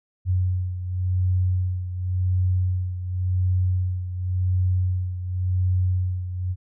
sine beating tone pair, 91.4 / 92.31 Hz, F#2 / F#2, -21 / -4 cents, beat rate 0.91 Hz, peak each -21 / -27 dBFS, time 0.25-6.56 s, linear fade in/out 50 ms, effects none

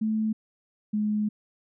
sine tone pair in turn, 217.9 / 211.2 Hz, A3 / G#3, -17 / +29 cents, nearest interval minor second, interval 54 cents, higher first, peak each -23 dBFS, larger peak neither, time 0.01-0.33 / 0.93-1.29 s, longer second, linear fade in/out 10 ms, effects none

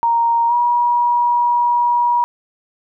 sine tone with pitch glide, 932.3 to 960.2 Hz, A#5 to B5, 0 to -49 cents, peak -12 dBFS, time 0.03-2.24 s, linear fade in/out 0 ms, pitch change +51 cents, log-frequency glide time 0.48-0.53 s, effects none

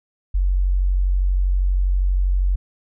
sine tone, 46.25 Hz, F#1, in tune, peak -15 dBFS, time 0.34-2.56 s, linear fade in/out 10 ms, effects none

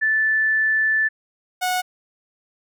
sine / sawtooth tone pair in turn, 1754 / 732.8 Hz, A6 / F#5, -6 / -17 cents, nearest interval octave + minor third, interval 1511 cents, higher first, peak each -16 dBFS, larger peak neither, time 0.01-1.09 / 1.61-1.82 s, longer first, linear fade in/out 20 ms, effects none

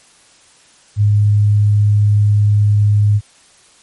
sine tone, 103.83 Hz, G#2, in tune, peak -8 dBFS, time 0.96-3.21 s, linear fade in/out 50 ms, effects white hiss -48 dBFS RMS until 3.82 s + MP3 48 kbps

